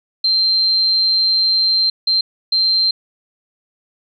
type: tone bursts at uneven times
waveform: sine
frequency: 4144 Hz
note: C8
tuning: 17 cents flat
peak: -12 dBFS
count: 3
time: 0.24-1.9 / 2.07-2.21 / 2.52-2.91 s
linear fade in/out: 5 ms
effects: none